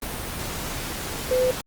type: tone in noise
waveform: sine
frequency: 508 Hz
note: B4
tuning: 49 cents sharp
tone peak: -18 dBFS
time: 1.31-1.51 s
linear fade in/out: 2 ms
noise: pink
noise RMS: -31 dBFS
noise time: 0.02-1.61 s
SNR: +10 dB
effects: Opus 32 kbps